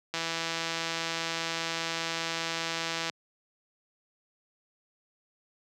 click train, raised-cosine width 0.2 ms, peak -14 dBFS, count 489, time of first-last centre 0.14-3.098 s, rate 165 Hz, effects high-pass 150 Hz 12 dB/octave

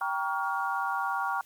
sine chord, G half-diminished seventh, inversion none, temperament just, 784 / 940.8 / 1128.9 / 1411.2 Hz, G5 / Bb5 / Db6 / F6, 0 / +16 / +31 / +18 cents, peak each -33 dBFS, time 0.01-1.41 s, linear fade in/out 2 ms, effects white hiss -58 dBFS RMS until 1.45 s + Opus 48 kbps

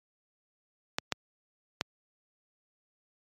clicks, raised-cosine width 0.2 ms, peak -10 dBFS, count 3, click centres 0.985 / 1.123 / 1.811 s, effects high-pass 100 Hz 12 dB/octave + MP3 96 kbps

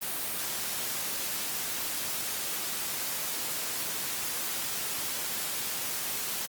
white noise, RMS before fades -33 dBFS, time 0.01-6.47 s, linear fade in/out 20 ms, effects high-pass 100 Hz 12 dB/octave + Opus 32 kbps

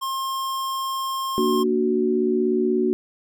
square tone, 1067 Hz, C6, 34 cents sharp, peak -25 dBFS, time 0.01-1.64 s, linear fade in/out 20 ms
sine chord, Bb augmented, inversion none, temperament equal, 233.1 / 293.7 / 370 Hz, Bb3 / D4 / F#4, 0 / 0 / 0 cents, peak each -23 / -26 / -20 dBFS, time 1.38-2.93 s, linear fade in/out 0 ms
effects none

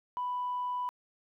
sine tone, 990 Hz, B5, 4 cents sharp, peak -30 dBFS, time 0.17-0.89 s, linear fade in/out 0 ms, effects tanh soft clip ceiling -27 dBFS + 12-bit

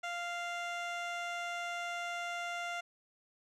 15% pulse tone with low-pass filter, 696 Hz, F5, 6 cents flat, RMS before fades -39 dBFS, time 0.03-2.81 s, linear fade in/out 10 ms, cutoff 6300 Hz, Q 0.58, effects none

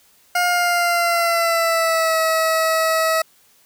20% pulse tone with pitch glide, 711 to 644.5 Hz, F5 to E5, +31 to -39 cents, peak -11 dBFS, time 0.35-3.22 s, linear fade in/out 5 ms, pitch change -170 cents, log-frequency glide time 0.47-2.18 s, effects white hiss -55 dBFS RMS until 3.65 s

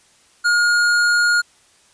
sine tone with tanh clipping, 1428 Hz, F6, 38 cents sharp, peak -15 dBFS, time 0.44-1.42 s, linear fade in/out 20 ms, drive 16 dB, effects white hiss -54 dBFS RMS until 1.93 s + resampled to 22050 Hz

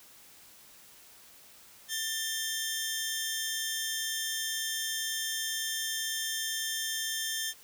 15% pulse tone pair together, 1782 / 3175 Hz, A6 / G7, +22 / +21 cents, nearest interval minor seventh, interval 999 cents, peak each -28 / -27 dBFS, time 1.88-7.54 s, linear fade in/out 50 ms, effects white hiss -55 dBFS RMS until 7.63 s

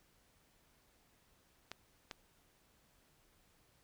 clicks, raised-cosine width 0.2 ms, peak -26 dBFS, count 2, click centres 1.716 / 2.112 s, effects pink hiss -71 dBFS RMS until 3.83 s

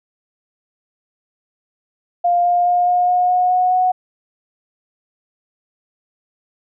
sine tone with pitch steps, 701 / 705.9 / 710.8 / 715.7 / 720.7 / 725.7 / 730.8 / 735.9 Hz, F5 / F5 / F5 / F5 / F#5 / F#5 / F#5 / F#5, +6 / +18 / +30 / +42 / -46 / -34 / -22 / -10 cents, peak -12 dBFS, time 2.24-3.92 s, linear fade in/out 10 ms, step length 210 ms, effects none

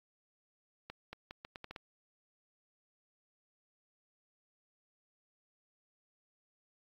accelerating click train, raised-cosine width 0.3 ms, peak -28 dBFS, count 8, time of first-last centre 0.9-1.762 s, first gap 230 ms, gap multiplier 0.78, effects AAC 48 kbps

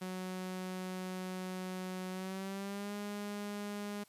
sawtooth tone with pitch glide, 185 to 205.3 Hz, F#3 to G#3, 0 to -20 cents, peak -35 dBFS, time 0.01-4.04 s, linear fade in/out 10 ms, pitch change +180 cents, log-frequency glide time 2.11-2.94 s, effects white hiss -66 dBFS RMS until 4.08 s + resampled to 32000 Hz

